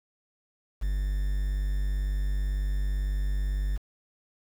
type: tone with quantisation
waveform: triangle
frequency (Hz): 49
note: G1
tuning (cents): 0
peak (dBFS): -23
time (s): 0.81-3.78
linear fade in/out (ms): 20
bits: 8
effects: none